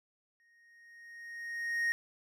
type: tone with exponential growth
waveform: triangle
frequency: 1864.7 Hz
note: A#6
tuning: in tune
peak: -25 dBFS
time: 0.4-1.92 s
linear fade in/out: 0 ms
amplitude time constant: 330 ms
effects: none